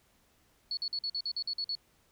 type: tone bursts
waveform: sine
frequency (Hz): 4400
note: C#8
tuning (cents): -14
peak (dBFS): -31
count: 10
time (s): 0.71-1.752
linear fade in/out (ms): 2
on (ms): 61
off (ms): 48
effects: pink hiss -68 dBFS RMS until 2.11 s